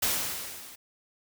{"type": "noise with level ramp", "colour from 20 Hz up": "white", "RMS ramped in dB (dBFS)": [-25, -48], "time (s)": [0.02, 0.76], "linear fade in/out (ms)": 10, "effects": []}